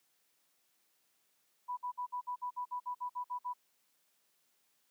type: tone bursts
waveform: sine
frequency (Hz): 987.8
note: B5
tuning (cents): 0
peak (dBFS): -35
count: 13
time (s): 1.68-3.537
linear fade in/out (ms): 20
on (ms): 93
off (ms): 54
effects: white hiss -75 dBFS RMS until 4.9 s + high-pass 150 Hz 12 dB/octave